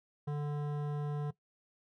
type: tone with hard clipping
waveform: sine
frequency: 146.83 Hz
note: D3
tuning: in tune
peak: -35 dBFS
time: 0.27-1.31 s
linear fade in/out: 10 ms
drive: 14 dB
effects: noise-tail reverb RT60 0.1 s tail -18 dB re dry